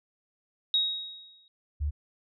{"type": "tone with exponential decay", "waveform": "sine", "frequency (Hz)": 3780, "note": "A#7", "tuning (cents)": 23, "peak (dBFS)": -20, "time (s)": [0.74, 1.48], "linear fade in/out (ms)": 1, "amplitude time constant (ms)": 160}
{"type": "tone", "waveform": "sine", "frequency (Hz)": 73.5, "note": "D2", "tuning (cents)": 2, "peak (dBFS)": -26, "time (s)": [1.8, 1.91], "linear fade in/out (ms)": 20}
{"effects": []}